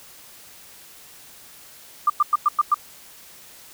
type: tone bursts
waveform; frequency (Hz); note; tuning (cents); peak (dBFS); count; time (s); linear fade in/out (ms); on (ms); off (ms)
sine; 1194; D6; +28; -13; 6; 2.07-2.744; 5; 29; 100
effects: white hiss -46 dBFS RMS until 3.73 s